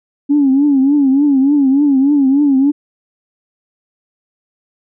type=tone with vibrato; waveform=sine; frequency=278.3 Hz; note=C#4; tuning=7 cents sharp; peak=-7 dBFS; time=0.29-2.72 s; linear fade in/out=20 ms; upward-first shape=triangle; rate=3.4 Hz; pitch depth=120 cents each way; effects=tanh soft clip ceiling -3 dBFS